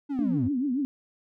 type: linear sweep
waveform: triangle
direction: down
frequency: 296.3 to 85.2 Hz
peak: -25 dBFS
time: 0.09-0.49 s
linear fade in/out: 20 ms
type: tone with vibrato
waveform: sine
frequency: 267 Hz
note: C4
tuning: 35 cents sharp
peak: -24 dBFS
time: 0.19-0.85 s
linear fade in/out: 0 ms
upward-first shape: triangle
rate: 7 Hz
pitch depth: 210 cents each way
effects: none